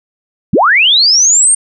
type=linear sweep; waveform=sine; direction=up; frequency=116.3 to 8870 Hz; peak=-5 dBFS; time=0.53-1.55 s; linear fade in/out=5 ms; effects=none